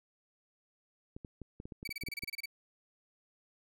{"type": "clicks", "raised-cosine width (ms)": 3, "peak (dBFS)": -31, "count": 11, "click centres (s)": [1.165, 1.248, 1.417, 1.601, 1.655, 1.722, 1.829, 1.892, 2.036, 2.086, 2.236]}
{"type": "tone bursts", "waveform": "30% pulse", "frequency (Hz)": 2287, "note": "D7", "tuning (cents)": -47, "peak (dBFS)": -35, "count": 12, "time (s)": [1.85, 2.458], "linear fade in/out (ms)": 5, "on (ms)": 25, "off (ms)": 28}
{"effects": []}